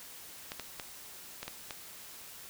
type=clicks; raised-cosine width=0.2 ms; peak=-21 dBFS; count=6; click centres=0.519 / 0.597 / 0.798 / 1.43 / 1.48 / 1.708 s; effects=white hiss -49 dBFS RMS until 2.49 s